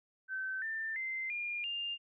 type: tone with pitch steps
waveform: sine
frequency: 1538 / 1787.2 / 2077 / 2413 / 2804 Hz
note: G6 / A6 / C7 / D7 / F7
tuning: -33 / +27 / -13 / +46 / +6 cents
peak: -35 dBFS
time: 0.28-1.98 s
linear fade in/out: 50 ms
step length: 340 ms
effects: none